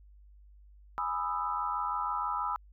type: chord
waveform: sine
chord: E major seventh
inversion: first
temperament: equal with one note detuned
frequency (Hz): 830.6 / 987.8 / 1232.3 / 1318.5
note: G#5 / B5 / D#6 / E6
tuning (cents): 0 / 0 / -17 / 0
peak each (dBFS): -38 / -34 / -36 / -35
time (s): 0.98-2.56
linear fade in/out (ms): 0
effects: added 50 Hz sine -53 dBFS peak until 2.72 s